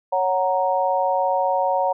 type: chord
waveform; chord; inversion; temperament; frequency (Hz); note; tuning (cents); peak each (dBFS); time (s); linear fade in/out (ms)
sine; F# major; second; equal; 554.4 / 740 / 932.3; C#5 / F#5 / A#5; 0 / 0 / 0; -22; 0.12-1.93; 10
effects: none